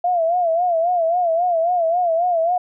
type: tone with vibrato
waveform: sine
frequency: 686 Hz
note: F5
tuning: 31 cents flat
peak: -15 dBFS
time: 0.04-2.58 s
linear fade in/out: 5 ms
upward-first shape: sine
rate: 3.7 Hz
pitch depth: 100 cents each way
effects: none